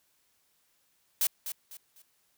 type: noise with echo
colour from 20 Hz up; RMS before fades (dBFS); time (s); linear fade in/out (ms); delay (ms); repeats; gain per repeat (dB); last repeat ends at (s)
blue; -26; 1.21-1.27; 2; 250; 3; -10; 2.02
effects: white hiss -71 dBFS RMS until 2.37 s